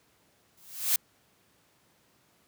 blue noise with exponential growth, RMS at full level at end -21 dBFS, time 0.57-0.96 s, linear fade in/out 5 ms, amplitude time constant 83 ms, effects pink hiss -66 dBFS RMS until 2.47 s + high-pass 100 Hz 12 dB/octave

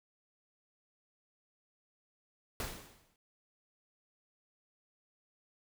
pink noise with exponential decay, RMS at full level -37 dBFS, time 2.6-3.16 s, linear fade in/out 1 ms, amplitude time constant 120 ms, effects none

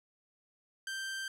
sawtooth tone, 1568 Hz, G6, in tune, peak -33 dBFS, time 0.87-1.28 s, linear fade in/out 2 ms, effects low-pass 11000 Hz 12 dB/octave

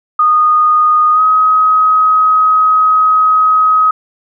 sine tone with pitch glide, 1233 to 1265.5 Hz, D#6 to D#6, -16 to +29 cents, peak -6 dBFS, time 0.19-3.91 s, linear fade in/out 5 ms, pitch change +45 cents, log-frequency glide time 1.13-1.21 s, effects none

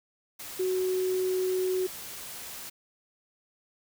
sine tone in noise, 371.1 Hz, F#4, 5 cents sharp, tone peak -25 dBFS, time 0.59-1.87 s, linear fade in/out 10 ms, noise white, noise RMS -41 dBFS, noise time 0.39-2.7 s, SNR +13 dB, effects none

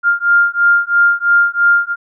sine beating tone pair, 1400 / 1403 Hz, F6 / F6, +4 / +8 cents, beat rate 3 Hz, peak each -12 dBFS, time 0.03-1.96 s, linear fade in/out 50 ms, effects none

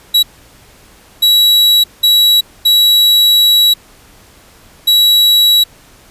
45% pulse tone bursts at uneven times, 3900 Hz, B7, 23 cents flat, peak -6 dBFS, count 5, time 0.14-0.23 / 1.22-1.84 / 2.03-2.41 / 2.65-3.74 / 4.87-5.64 s, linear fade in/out 10 ms, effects pink hiss -43 dBFS RMS until 6.1 s + resampled to 32000 Hz

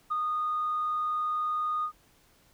sine tone with ADSR envelope, 1232 Hz, D#6, 17 cents flat, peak -24 dBFS, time 0.1-1.92 s, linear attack 19 ms, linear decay 18 ms, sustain -2 dB, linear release 83 ms, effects tanh soft clip ceiling -22 dBFS + pink hiss -63 dBFS RMS until 2.53 s

